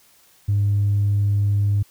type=tone with tanh clipping; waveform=triangle; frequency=101.6 Hz; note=G#2; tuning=38 cents flat; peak=-16 dBFS; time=0.48-1.83 s; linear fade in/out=10 ms; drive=5 dB; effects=white hiss -55 dBFS RMS until 1.9 s